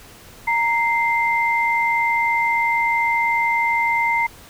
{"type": "tone pair together", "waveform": "sine", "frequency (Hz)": [930, 2089], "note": ["A#5", "C7"], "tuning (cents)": [-4, -3], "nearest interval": "octave + major second", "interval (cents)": 1401, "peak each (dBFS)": -19, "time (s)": [0.47, 4.27], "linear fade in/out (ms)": 10, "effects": ["pink hiss -44 dBFS RMS until 4.49 s"]}